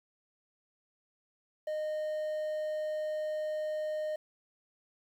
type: tone with quantisation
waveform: triangle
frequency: 615 Hz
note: D#5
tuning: 20 cents flat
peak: -30 dBFS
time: 1.67-4.16 s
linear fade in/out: 5 ms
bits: 10
effects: none